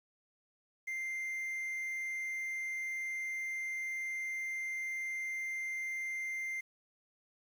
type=tone; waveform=triangle; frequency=2093 Hz; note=C7; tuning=in tune; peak=-34 dBFS; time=0.87-6.61 s; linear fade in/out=10 ms; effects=10-bit